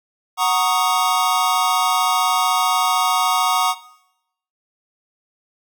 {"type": "chord", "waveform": "square", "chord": "D# minor seventh", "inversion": "first", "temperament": "equal", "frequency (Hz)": [740, 932.3, 1108.7, 1244.5], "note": ["F#5", "A#5", "C#6", "D#6"], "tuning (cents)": [0, 0, 0, 0], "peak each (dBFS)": -22, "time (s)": [0.37, 3.75], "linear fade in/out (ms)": 50, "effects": ["noise-tail reverb RT60 0.8 s tail -17 dB re dry"]}